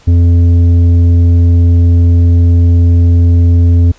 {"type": "tone with tanh clipping", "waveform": "triangle", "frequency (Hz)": 86.1, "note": "F2", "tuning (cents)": -24, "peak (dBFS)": -5, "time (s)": [0.07, 3.92], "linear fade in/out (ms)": 10, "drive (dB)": 12, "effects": ["pink hiss -44 dBFS RMS until 3.98 s", "resampled to 16000 Hz"]}